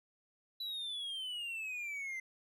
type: exponential sweep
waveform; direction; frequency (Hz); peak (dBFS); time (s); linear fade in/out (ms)
triangle; down; 3979 to 2056; -37; 0.6-2.2; 5
effects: none